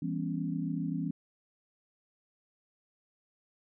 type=chord; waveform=sine; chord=C# half-diminished seventh; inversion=first; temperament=just; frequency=166.31 / 199.57 / 249.5 / 277.2 Hz; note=E3 / G3 / B3 / C#4; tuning=+16 / +31 / +18 / 0 cents; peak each=-34 / -39 / -38 / -36 dBFS; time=0.02-1.11 s; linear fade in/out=5 ms; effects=none